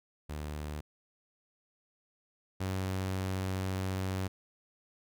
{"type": "tone pair in turn", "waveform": "sawtooth", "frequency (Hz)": [75, 94.49], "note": ["D2", "F#2"], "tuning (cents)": [37, 37], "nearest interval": "major third", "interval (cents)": 400, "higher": "second", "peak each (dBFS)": [-33, -28], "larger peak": "second", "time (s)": [[0.29, 0.81], [2.6, 4.28]], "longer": "second", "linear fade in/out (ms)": 10, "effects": []}